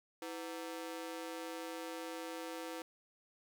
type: ring-modulated tone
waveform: sawtooth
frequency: 415.3 Hz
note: G#4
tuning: in tune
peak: -35 dBFS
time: 0.22-2.82 s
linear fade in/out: 2 ms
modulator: 89.2 Hz
effects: none